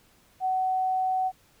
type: tone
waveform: sine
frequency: 750 Hz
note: F#5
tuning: 23 cents sharp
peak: -23 dBFS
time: 0.4-1.32 s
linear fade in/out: 50 ms
effects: pink hiss -61 dBFS RMS until 1.6 s